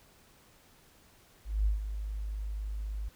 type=tone with ADSR envelope; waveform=sine; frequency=51.9 Hz; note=G#1; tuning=in tune; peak=-23 dBFS; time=1.44-3.09 s; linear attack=220 ms; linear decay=130 ms; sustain=-10 dB; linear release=10 ms; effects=pink hiss -61 dBFS RMS until 3.15 s